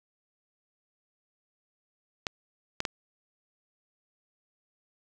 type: clicks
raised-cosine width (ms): 0.2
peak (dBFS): -12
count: 3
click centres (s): 2.268 / 2.804 / 2.852
effects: none